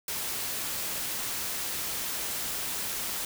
white noise, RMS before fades -33 dBFS, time 0.08-3.25 s, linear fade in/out 2 ms, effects none

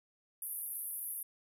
pink band-pass noise, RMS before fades -41 dBFS, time 0.42-1.23 s, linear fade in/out 2 ms, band 10000 to 14000 Hz, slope 96 dB/octave, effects none

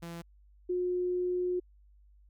sawtooth / sine tone pair in turn, 169.2 / 359.9 Hz, E3 / F#4, +45 / -48 cents, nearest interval octave + minor second, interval 1307 cents, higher second, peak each -36 / -28 dBFS, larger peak second, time 0.02-0.22 / 0.69-1.6 s, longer second, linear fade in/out 10 ms, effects added 50 Hz sine -57 dBFS peak until 2.29 s

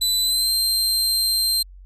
sawtooth tone with pitch glide, 4000 to 4151 Hz, B7 to C8, +21 to -15 cents, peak -15 dBFS, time 0.01-1.63 s, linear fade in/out 10 ms, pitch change +64 cents, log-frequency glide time 0.21-0.52 s, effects added 46 Hz sine -40 dBFS peak until 1.85 s + resampled to 32000 Hz

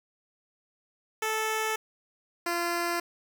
10% pulse tone pair in turn, 437.8 / 344.2 Hz, A4 / F4, -9 / -25 cents, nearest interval major third, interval 416 cents, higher first, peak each -19 dBFS, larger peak neither, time 1.22-1.76 / 2.46-3 s, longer neither, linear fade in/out 5 ms, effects 9-bit

